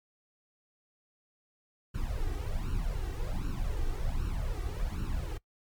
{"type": "noise with flanger", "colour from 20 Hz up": "brown", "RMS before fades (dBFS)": -32, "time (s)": [1.94, 5.38], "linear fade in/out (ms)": 10, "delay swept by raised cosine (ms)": [0.71, 2.61], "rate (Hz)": 1.3, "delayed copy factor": 0.85, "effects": ["noise-tail reverb RT60 0.1 s tail -21 dB re dry", "MP3 96 kbps"]}